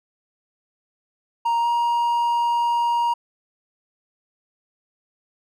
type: tone with pitch glide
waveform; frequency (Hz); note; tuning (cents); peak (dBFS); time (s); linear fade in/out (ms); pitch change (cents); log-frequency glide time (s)
triangle; 934 to 944.9; A#5 to A#5; +3 to +23; -16; 1.45-3.14; 10; +20; 1.6-1.67
effects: none